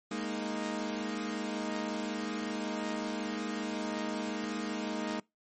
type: chord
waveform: sawtooth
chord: Ab suspended second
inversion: none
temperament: equal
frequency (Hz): 207.7 / 233.1 / 311.1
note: Ab3 / Bb3 / Eb4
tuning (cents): 0 / 0 / 0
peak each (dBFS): -34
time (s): 0.11-5.2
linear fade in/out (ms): 5
effects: noise-tail reverb RT60 0.2 s tail -24 dB re dry + MP3 32 kbps